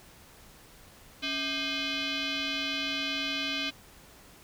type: tone with frequency modulation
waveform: sine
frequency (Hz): 277.2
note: C#4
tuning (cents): 0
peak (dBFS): -29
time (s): 1.22-3.71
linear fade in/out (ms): 20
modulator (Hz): 924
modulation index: 4.3
effects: pink hiss -54 dBFS RMS until 4.43 s